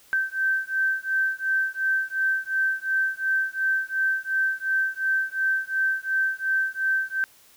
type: beating tone pair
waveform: sine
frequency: 1552 / 1554.8 Hz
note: G6 / G6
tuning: -18 / -15 cents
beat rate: 2.8 Hz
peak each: -25 dBFS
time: 0.13-7.24 s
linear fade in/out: 0 ms
effects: white hiss -55 dBFS RMS until 7.56 s